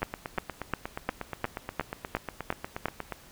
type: two click trains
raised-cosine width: 0.5 ms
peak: -12 / -18 dBFS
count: 9 / 27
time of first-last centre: 0.03-2.857 / 0.02-3.123 s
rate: 2.83 / 8.38 Hz
effects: pink hiss -53 dBFS RMS until 3.31 s